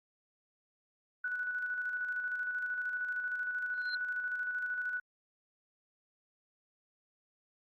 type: tone with tremolo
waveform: sine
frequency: 1480 Hz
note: F#6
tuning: in tune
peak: -32 dBFS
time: 1.24-5 s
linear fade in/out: 5 ms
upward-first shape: square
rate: 13 Hz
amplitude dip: 35%
type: tone with exponential growth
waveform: sine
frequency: 4133 Hz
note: C8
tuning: 22 cents flat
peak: -35 dBFS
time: 3.73-3.95 s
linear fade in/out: 2 ms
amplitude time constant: 46 ms
effects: Opus 48 kbps